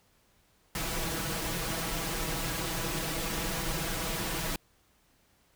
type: noise with comb filter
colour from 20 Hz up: pink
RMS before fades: -33 dBFS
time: 0.75-4.56 s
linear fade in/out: 2 ms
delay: 6.1 ms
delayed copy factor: +0.75
effects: pink hiss -67 dBFS RMS until 5.55 s